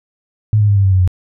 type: tone with pitch steps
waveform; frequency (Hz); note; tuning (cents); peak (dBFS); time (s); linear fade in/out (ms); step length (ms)
sine; 107 / 104.13 / 101.35 / 98.63 / 95.99 / 93.42 / 90.92; A2 / G#2 / G#2 / G2 / G2 / F#2 / F#2; -48 / +5 / -42 / +11 / -36 / +17 / -30; -8; 0.53-1.076; 0; 78
effects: none